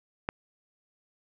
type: click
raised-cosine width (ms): 0.5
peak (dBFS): -14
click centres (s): 0.289
effects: none